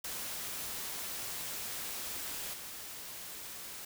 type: noise with level steps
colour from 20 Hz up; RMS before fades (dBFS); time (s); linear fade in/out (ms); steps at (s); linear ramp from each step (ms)
white; -40 / -45; 0.04-3.85; 5; 2.53; 10
effects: none